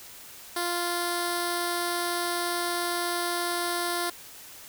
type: tone with notch filter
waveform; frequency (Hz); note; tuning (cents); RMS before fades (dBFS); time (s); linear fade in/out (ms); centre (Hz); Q
5% pulse; 348.4; F4; -4; -29; 0.56-4.1; 5; 2600; 0.93
effects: white hiss -46 dBFS RMS until 4.68 s